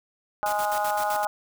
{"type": "harmonic tone", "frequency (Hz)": 207.7, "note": "G#3", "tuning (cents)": 0, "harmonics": [3, 4, 5, 6, 7], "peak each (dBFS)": [-30, -25, -35, -33, -34], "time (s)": [0.43, 1.27], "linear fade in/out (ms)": 0}
{"type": "noise with tremolo", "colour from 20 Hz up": "white", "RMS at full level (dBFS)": -35, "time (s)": [0.46, 1.25], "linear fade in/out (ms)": 0, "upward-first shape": "square", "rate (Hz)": 7.8, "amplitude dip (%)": 70}
{"effects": []}